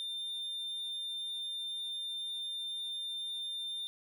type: tone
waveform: triangle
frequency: 3602 Hz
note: A7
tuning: 40 cents sharp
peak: -35 dBFS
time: 0-3.87 s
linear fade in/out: 0 ms
effects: none